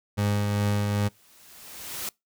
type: tone with tremolo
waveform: 30% pulse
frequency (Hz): 102.8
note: G#2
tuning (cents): -17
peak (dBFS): -19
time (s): 0.17-1.09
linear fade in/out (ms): 20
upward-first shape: triangle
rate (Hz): 2.5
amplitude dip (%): 30
type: noise with exponential growth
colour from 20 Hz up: white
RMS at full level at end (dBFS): -31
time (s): 0.84-2.09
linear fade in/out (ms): 2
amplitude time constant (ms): 270
effects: noise-tail reverb RT60 0.2 s tail -25 dB re dry